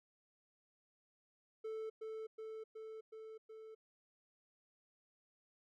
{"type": "tone with echo", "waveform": "triangle", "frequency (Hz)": 440, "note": "A4", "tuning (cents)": 0, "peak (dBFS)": -39, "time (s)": [1.64, 1.9], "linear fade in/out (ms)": 10, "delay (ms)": 370, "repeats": 5, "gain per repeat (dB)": -2, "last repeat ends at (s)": 3.75, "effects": []}